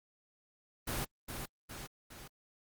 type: noise with echo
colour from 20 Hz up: pink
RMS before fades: -36 dBFS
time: 0.87-1.05 s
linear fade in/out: 10 ms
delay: 410 ms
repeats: 3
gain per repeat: -5 dB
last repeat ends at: 2.28 s
effects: Opus 24 kbps